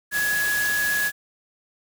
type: tone in noise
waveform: sine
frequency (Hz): 1679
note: G#6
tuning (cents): +18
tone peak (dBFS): -21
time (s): 0.11-1.12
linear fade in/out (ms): 50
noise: white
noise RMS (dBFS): -29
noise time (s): 0.11-1.12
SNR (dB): +5
effects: none